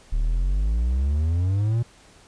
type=exponential sweep; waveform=triangle; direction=up; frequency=35.62 to 120 Hz; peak=-17 dBFS; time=0.12-1.83 s; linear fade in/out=10 ms; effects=pink hiss -52 dBFS RMS until 2.27 s + resampled to 22050 Hz